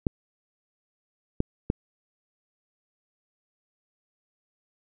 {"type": "clicks", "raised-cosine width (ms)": 3, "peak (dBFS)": -10, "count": 3, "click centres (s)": [0.068, 1.404, 1.701], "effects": []}